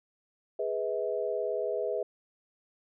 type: chord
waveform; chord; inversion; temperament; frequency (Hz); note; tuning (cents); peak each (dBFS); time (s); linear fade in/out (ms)
sine; E major; first; equal with one note detuned; 415.3 / 493.9 / 642.3; G#4 / B4 / E5; 0 / 0 / -45; -33; 0.59-2.03; 5
effects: none